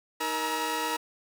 sawtooth tone cluster, 313 / 470.4 / 851 / 951 / 1307 Hz, D#4 / A#4 / G#5 / A#5 / E6, +10 / +16 / +42 / +34 / -15 cents, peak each -33 / -32 / -34 / -27 / -33 dBFS, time 0.2-0.97 s, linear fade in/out 10 ms, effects none

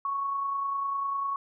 sine tone with amplitude modulation, 1108.7 Hz, C#6, in tune, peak -26 dBFS, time 0.05-1.36 s, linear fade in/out 2 ms, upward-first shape sine, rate 30 Hz, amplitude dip 30%, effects none

